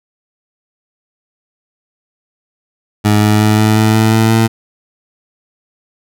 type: tone with pitch steps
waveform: 20% pulse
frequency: 105 / 106.04 / 107.08 / 108.14 / 109.21 / 110.28 / 111.37 / 112.47 Hz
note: G#2 / G#2 / A2 / A2 / A2 / A2 / A2 / A2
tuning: +19 / +37 / -47 / -30 / -12 / +4 / +21 / +38 cents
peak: -3 dBFS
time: 3.04-4.48 s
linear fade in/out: 20 ms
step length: 180 ms
effects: none